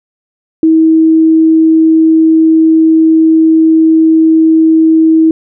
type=tone; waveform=sine; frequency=320.8 Hz; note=E4; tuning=47 cents flat; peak=-3 dBFS; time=0.63-5.31 s; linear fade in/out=2 ms; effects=none